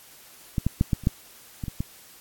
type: clicks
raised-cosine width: 5 ms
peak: -11 / -9 / -7 / -9 / -27 / -7 / -18 / -19 / -14 dBFS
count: 9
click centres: 0.582 / 0.666 / 0.811 / 0.932 / 1.037 / 1.071 / 1.638 / 1.682 / 1.805 s
effects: white hiss -50 dBFS RMS until 2.2 s + AAC 64 kbps